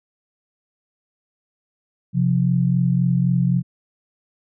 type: tone pair together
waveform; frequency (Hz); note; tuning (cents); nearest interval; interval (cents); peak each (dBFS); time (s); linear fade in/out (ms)
sine; 131.8 / 175.62; C3 / F3; +13 / +10; perfect fourth; 497; -18; 2.13-3.63; 50
effects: none